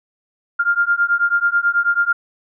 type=beating tone pair; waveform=sine; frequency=1396.9 / 1406.1 Hz; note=F6 / F6; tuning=0 / +11 cents; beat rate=9.2 Hz; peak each=-17 dBFS; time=0.59-2.13 s; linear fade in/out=10 ms; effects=none

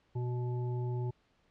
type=harmonic tone with a mistuned harmonic; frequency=123.47 Hz; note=B2; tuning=in tune; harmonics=1 / 3 / 5 / 7; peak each=-32 / -41 / -56 / -48 dBFS; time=0.15-1.11 s; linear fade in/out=10 ms; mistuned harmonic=1; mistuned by=-19 cents; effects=pink hiss -71 dBFS RMS until 1.5 s + low-pass 4000 Hz 12 dB/octave

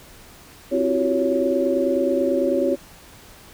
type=tone cluster; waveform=sine; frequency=263.2 / 334 / 363.3 / 383.1 / 559 Hz; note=C4 / E4 / F#4 / G4 / C#5; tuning=+10 / +23 / -32 / -40 / +14 cents; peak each=-24 / -25 / -26 / -26 / -21 dBFS; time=0.71-2.76 s; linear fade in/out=20 ms; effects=pink hiss -46 dBFS RMS until 3.53 s

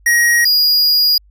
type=tone pair in turn; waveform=square; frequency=1890 / 4874 Hz; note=A#6 / D#8; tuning=+23 / -37 cents; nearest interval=octave + major third; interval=1640 cents; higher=second; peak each=-10 dBFS; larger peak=neither; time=0.06-0.45 / 0.45-1.18 s; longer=second; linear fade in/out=5 ms; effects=added 50 Hz sine -45 dBFS peak until 1.3 s

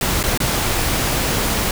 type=noise with dropouts; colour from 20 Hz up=pink; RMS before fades=-19 dBFS; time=0.01-1.71 s; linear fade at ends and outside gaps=2 ms; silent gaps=0.23-0.237 / 0.376-0.402 s; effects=none

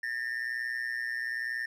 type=tone with amplitude modulation; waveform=triangle; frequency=1806 Hz; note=A6; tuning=45 cents sharp; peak=-26 dBFS; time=0.03-1.66 s; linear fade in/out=5 ms; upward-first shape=sine; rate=121 Hz; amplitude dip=80%; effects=none

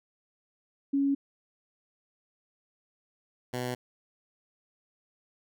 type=tone pair in turn; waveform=sine / 10% pulse; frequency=278.1 / 124.6 Hz; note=C#4 / B2; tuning=+6 / +16 cents; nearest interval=octave + major second; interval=1390 cents; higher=first; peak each=-23 dBFS; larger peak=neither; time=0.93-1.15 / 3.53-3.75 s; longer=neither; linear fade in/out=10 ms; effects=none

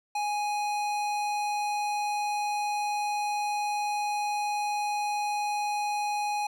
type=tone with hard clipping; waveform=sine; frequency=830.6 Hz; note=G#5; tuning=in tune; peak=-29 dBFS; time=0.15-6.47 s; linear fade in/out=5 ms; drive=17 dB; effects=none

